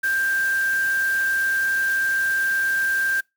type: tone in noise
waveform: sine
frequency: 1582 Hz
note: G6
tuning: 15 cents sharp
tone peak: -19 dBFS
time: 0.03-3.21 s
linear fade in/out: 10 ms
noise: white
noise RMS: -36 dBFS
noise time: 0.03-3.21 s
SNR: +14 dB
effects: noise-tail reverb RT60 0.2 s tail -24 dB re dry